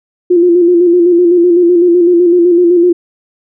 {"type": "tone with vibrato", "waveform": "sine", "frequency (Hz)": 349.2, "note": "F4", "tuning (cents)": 0, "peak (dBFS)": -4, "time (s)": [0.3, 2.93], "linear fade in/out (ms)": 10, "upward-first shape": "square", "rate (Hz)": 7.9, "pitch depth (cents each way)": 42, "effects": []}